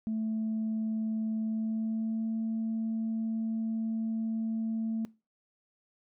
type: tone with pitch glide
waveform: sine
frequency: 220 to 223.5 Hz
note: A3 to A3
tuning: 0 to +27 cents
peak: -28 dBFS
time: 0.07-5.05 s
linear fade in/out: 0 ms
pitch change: +27 cents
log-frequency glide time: 1.41-2.31 s
effects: noise-tail reverb RT60 0.3 s tail -23 dB re dry + tanh soft clip ceiling -26 dBFS